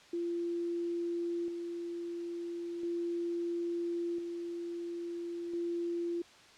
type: tone with tremolo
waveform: sine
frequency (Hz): 343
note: F4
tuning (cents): -31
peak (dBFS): -32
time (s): 0.13-6.22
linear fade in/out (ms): 5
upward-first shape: square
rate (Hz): 0.37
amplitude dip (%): 40
effects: white hiss -57 dBFS RMS until 6.57 s + low-pass 5000 Hz 12 dB/octave